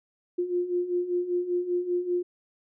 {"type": "beating tone pair", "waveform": "sine", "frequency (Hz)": [351.3, 356.4], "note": ["F4", "F4"], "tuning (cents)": [10, 35], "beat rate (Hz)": 5.1, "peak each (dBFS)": [-31, -26], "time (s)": [0.38, 2.23], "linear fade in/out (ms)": 10, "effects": []}